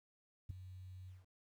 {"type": "tone with ADSR envelope", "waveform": "sine", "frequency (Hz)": 92.5, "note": "F#2", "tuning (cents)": 0, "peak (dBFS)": -34, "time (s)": [0.49, 1.26], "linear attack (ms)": 14, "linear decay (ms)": 5, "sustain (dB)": -15, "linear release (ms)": 180, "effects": ["tanh soft clip ceiling -36 dBFS", "12-bit"]}